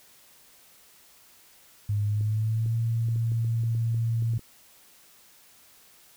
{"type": "tone with pitch glide", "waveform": "sine", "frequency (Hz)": [103.5, 114.84], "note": ["G#2", "A#2"], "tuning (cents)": [-5, -25], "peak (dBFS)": -23, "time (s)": [1.89, 4.38], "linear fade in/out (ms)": 5, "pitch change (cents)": 180, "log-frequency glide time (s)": [2.05, 2.76]}
{"type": "clicks", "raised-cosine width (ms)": 3, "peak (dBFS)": -31, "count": 12, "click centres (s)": [2.21, 2.661, 3.086, 3.16, 3.319, 3.447, 3.636, 3.75, 3.945, 4.224, 4.336, 4.393]}
{"effects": ["white hiss -56 dBFS RMS until 6.16 s"]}